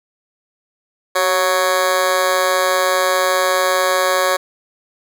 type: tone with amplitude modulation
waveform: 20% pulse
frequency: 554.4 Hz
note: C#5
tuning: in tune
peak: -5 dBFS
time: 1.15-4.37 s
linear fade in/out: 10 ms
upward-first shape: sine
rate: 175 Hz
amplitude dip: 90%
effects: none